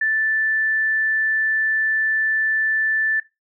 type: tone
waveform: sine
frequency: 1760 Hz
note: A6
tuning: in tune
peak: -17 dBFS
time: 0.01-3.2 s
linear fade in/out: 5 ms
effects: noise-tail reverb RT60 0.2 s tail -17 dB re dry